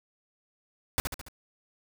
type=noise with echo; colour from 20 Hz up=pink; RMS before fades=-26 dBFS; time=0.98-1 s; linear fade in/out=0 ms; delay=71 ms; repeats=4; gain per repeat=-5 dB; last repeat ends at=1.284 s; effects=none